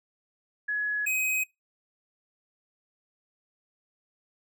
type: tone pair in turn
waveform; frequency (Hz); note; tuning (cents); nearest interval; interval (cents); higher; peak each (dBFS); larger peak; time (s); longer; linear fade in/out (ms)
sine / square; 1688 / 2524; G#6 / D#7; +28 / +24; perfect fifth; 696; second; -26 / -25; second; 0.68-1.06 / 1.06-1.44; neither; 10
effects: noise-tail reverb RT60 0.2 s tail -24 dB re dry